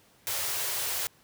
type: band-stop noise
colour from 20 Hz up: white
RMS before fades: -31 dBFS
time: 0.27-1.07 s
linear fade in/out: 0 ms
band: 130 to 370 Hz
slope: 48 dB/octave
effects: pink hiss -61 dBFS RMS until 1.23 s + high-pass 80 Hz 12 dB/octave